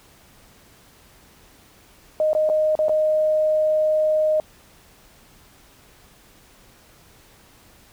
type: tone with dropouts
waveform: sine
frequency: 619 Hz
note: D#5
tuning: 9 cents flat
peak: -16 dBFS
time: 2.2-4.4 s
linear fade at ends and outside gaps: 1 ms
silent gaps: 2.332-2.35 / 2.491-2.498 / 2.753-2.79 / 2.884-2.894 s
effects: pink hiss -52 dBFS RMS until 7.92 s